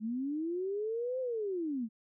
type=linear two-way sweep; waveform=sine; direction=up then down; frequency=209.1 to 523.3 to 211.1 Hz; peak=-32 dBFS; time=0-1.89 s; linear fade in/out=50 ms; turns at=1.2 s; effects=none